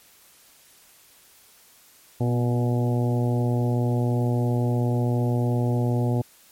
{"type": "harmonic tone with a mistuned harmonic", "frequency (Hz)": 120.9, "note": "B2", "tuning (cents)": -36, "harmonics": [1, 2, 3, 4, 5, 6, 7], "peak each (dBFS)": [-21, -27, -31, -33, -35, -37, -38], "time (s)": [2.2, 6.22], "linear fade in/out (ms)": 10, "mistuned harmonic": 2, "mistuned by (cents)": 27, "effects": ["white hiss -54 dBFS RMS until 6.51 s", "MP3 64 kbps"]}